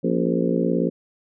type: harmonic tone with a mistuned harmonic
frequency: 58.27 Hz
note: A#1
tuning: in tune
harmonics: 3 / 4 / 5 / 6 / 7 / 8 / 9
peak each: -24 / -25 / -26 / -27 / -27 / -28 / -29 dBFS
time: 0.03-0.9 s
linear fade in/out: 20 ms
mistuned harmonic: 5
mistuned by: -79 cents
effects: none